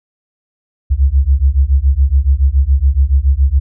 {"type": "beating tone pair", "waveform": "sine", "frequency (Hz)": [64.9, 72], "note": ["C2", "D2"], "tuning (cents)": [-13, -34], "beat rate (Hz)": 7.1, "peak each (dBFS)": -11, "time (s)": [0.9, 3.6], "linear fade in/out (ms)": 20, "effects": []}